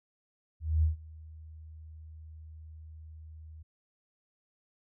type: tone with ADSR envelope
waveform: sine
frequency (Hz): 78.7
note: D#2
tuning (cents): +20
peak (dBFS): -21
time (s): 0.6-3.63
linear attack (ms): 230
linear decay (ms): 130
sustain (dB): -24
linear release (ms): 10
effects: none